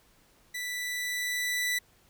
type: tone with level ramp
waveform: sawtooth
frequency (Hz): 1975.5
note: B6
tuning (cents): 0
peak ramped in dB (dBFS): -30 to -23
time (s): 0.54-1.79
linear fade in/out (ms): 10
effects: pink hiss -63 dBFS RMS until 2.09 s